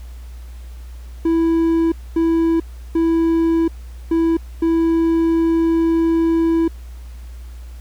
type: tone bursts at uneven times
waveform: triangle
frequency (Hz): 329.6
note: E4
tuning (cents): 0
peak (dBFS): -11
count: 5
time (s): 1.25-1.92 / 2.16-2.6 / 2.95-3.68 / 4.11-4.37 / 4.62-6.68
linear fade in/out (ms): 5
effects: added 60 Hz sine -31 dBFS peak until 7.8 s + pink hiss -50 dBFS RMS until 7.8 s